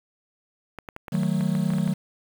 clicks, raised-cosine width 0.5 ms, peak -21 dBFS, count 12, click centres 0.787 / 0.888 / 0.964 / 1.082 / 1.152 / 1.233 / 1.409 / 1.552 / 1.704 / 1.736 / 1.784 / 1.877 s
triangle chord, D# diminished, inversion none, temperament equal, 155.56 / 185 / 220 Hz, D#3 / F#3 / A3, 0 / 0 / 0 cents, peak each -24 / -22 / -26 dBFS, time 1.12-1.94 s, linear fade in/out 10 ms
effects 7-bit

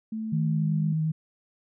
sine tone with pitch glide, 220 to 205.3 Hz, A3 to G#3, 0 to -20 cents, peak -29 dBFS, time 0.12-0.93 s, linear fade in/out 5 ms, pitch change -120 cents, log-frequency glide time 0.47-0.7 s
sine tone with vibrato, 157.4 Hz, D#3, 20 cents sharp, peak -23 dBFS, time 0.32-1.12 s, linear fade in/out 10 ms, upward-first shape sine, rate 11 Hz, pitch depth 15 cents each way
effects none

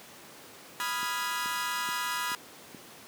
sawtooth chord, F half-diminished seventh, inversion second, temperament equal, 987.8 / 1244.5 / 1396.9 / 1661.2 Hz, Cb6 / Eb6 / F6 / Ab6, 0 / 0 / 0 / 0 cents, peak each -30 / -33 / -34 / -33 dBFS, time 0.8-2.35 s, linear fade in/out 0 ms
click train, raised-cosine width 3 ms, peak -29 dBFS, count 5, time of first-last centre 1.03-2.747 s, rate 2.33 Hz
effects pink hiss -49 dBFS RMS until 3.07 s + high-pass 200 Hz 12 dB/octave

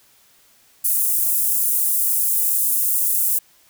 pink high-pass noise, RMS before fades -19 dBFS, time 0.84-3.39 s, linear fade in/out 10 ms, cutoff 10000 Hz, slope 24 dB/octave, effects white hiss -55 dBFS RMS until 3.69 s

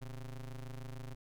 square ring-modulated tone, 66 Hz, C2, 16 cents sharp, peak -40 dBFS, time 0.01-1.15 s, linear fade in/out 10 ms, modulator 52.7 Hz, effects none

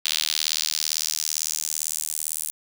sawtooth tone with high-pass filter sweep, 77.78 Hz, D#2, in tune, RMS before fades -27 dBFS, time 0.05-2.51 s, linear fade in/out 0 ms, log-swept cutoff 3600 to 9500 Hz, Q 2.1, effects none

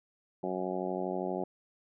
harmonic tone, 92.5 Hz, F#2, in tune, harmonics 2 / 3 / 4 / 5 / 6 / 7 / 8 / 9, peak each -39 / -41 / -36 / -43 / -40 / -40 / -41 / -43 dBFS, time 0.43-1.44 s, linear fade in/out 5 ms, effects none

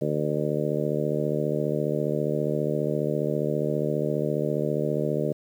harmonic tone, 74.8 Hz, D2, 32 cents sharp, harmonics 2 / 3 / 4 / 5 / 6 / 7 / 8, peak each -29 / -32 / -33 / -31 / -30 / -33 / -31 dBFS, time 0.01-5.33 s, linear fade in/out 10 ms, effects 9-bit

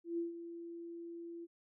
sine tone with ADSR envelope, 338.9 Hz, E4, 48 cents sharp, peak -33 dBFS, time 0.04-1.47 s, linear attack 140 ms, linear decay 140 ms, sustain -11 dB, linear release 33 ms, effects none

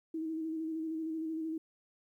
sine tone with vibrato, 320 Hz, D#4, 49 cents sharp, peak -34 dBFS, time 0.14-1.58 s, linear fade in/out 5 ms, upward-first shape square, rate 13 Hz, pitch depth 25 cents each way, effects 12-bit

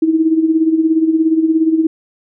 sine tone with tremolo, 320.8 Hz, E4, 47 cents flat, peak -7 dBFS, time 0.02-1.87 s, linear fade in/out 5 ms, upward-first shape sine, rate 17 Hz, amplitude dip 65%, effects none

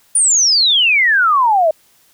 sine exponential sweep, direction down, 9650 to 609 Hz, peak -9 dBFS, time 0.15-1.71 s, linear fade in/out 5 ms, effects white hiss -53 dBFS RMS until 2.13 s

